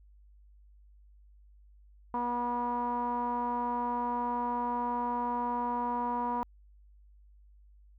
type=tone with low-pass filter; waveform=sawtooth; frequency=241.7 Hz; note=B3; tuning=37 cents flat; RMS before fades=-32 dBFS; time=2.14-6.43 s; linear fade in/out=0 ms; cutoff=1000 Hz; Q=9.7; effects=added 50 Hz sine -55 dBFS peak until 7.98 s